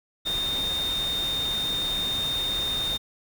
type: tone in noise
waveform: sine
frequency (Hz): 3655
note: A#7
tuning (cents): -35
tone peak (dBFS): -25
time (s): 0.25-2.98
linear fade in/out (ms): 20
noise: pink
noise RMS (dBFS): -35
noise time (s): 0.25-2.98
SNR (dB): +7
effects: none